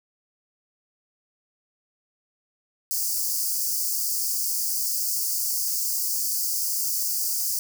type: high-pass noise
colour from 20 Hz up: white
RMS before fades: -26 dBFS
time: 2.91-7.59 s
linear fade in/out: 0 ms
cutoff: 4600 Hz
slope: 96 dB/octave
effects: none